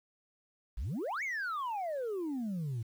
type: exponential two-way sweep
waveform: sine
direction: up then down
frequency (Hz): 45.09 to 2279 to 107.5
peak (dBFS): -31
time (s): 0.77-2.83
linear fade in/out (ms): 10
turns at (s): 1.23
effects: tanh soft clip ceiling -32 dBFS + 10-bit